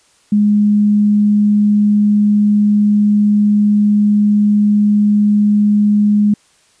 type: tone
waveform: sine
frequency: 207.7 Hz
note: G#3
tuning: in tune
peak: -8 dBFS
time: 0.32-6.34 s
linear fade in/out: 5 ms
effects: white hiss -53 dBFS RMS until 6.8 s + resampled to 22050 Hz